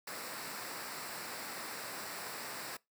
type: noise with comb filter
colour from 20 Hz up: pink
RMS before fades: -43 dBFS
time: 0.07-2.77 s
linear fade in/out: 5 ms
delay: 0.31 ms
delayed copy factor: -0.55
effects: noise-tail reverb RT60 0.2 s tail -23 dB re dry + high-pass 200 Hz 12 dB/octave